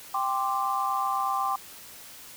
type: chord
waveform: sine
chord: G suspended fourth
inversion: none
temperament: equal with one note detuned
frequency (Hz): 787.6 / 1046.5 / 1174.7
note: G5 / C6 / D6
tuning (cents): +8 / 0 / 0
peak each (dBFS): -29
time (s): 0.14-1.56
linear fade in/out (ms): 5
effects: white hiss -46 dBFS RMS until 2.36 s